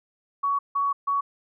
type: tone bursts at uneven times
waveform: sine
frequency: 1123 Hz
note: C#6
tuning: 22 cents sharp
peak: -21 dBFS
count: 3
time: 0.43-0.59 / 0.75-0.93 / 1.07-1.21 s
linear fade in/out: 10 ms
effects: none